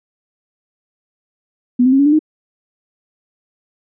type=tone with pitch steps; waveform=sine; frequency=246.9 / 258.3 / 270.2 / 282.6 / 295.7 / 309.3 Hz; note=B3 / C4 / C#4 / C#4 / D4 / D#4; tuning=0 / -22 / -44 / +34 / +12 / -10 cents; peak=-8 dBFS; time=1.79-2.192 s; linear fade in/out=10 ms; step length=67 ms; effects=none